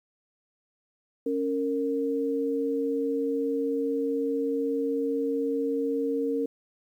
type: tone pair together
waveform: sine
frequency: 277.2 / 461.2 Hz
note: C#4 / A#4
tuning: 0 / -19 cents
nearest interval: major sixth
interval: 881 cents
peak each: -28 / -27 dBFS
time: 1.26-6.46 s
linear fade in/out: 5 ms
effects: 10-bit